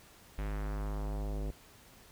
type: tone with low-pass filter sweep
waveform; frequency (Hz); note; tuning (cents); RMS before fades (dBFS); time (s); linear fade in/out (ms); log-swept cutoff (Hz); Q
square; 51.3; G#1; -21; -36; 0.38-1.51; 5; 2300 to 510; 1.4
effects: pink hiss -58 dBFS RMS until 2.11 s